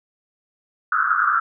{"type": "band-pass noise", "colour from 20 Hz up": "white", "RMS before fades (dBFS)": -19, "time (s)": [0.92, 1.4], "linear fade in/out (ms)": 5, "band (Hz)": [1200, 1500], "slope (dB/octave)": 96, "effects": []}